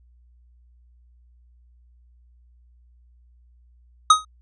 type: tone with exponential decay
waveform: square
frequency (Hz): 1258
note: D#6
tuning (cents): +19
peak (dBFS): -7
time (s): 4.1-4.25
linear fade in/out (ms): 5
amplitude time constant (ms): 32
effects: added 60 Hz sine -52 dBFS peak until 4.41 s + resampled to 22050 Hz